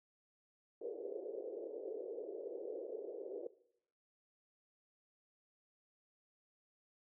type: band-pass noise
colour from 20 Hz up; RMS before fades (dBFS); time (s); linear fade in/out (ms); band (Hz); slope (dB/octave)
white; -45; 0.81-3.47; 5; 370 to 510; 48
effects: noise-tail reverb RT60 0.7 s tail -18 dB re dry